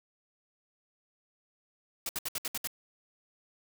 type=noise bursts; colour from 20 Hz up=white; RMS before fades=-34 dBFS; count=7; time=2.06-2.673 s; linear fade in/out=2 ms; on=31 ms; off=66 ms; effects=none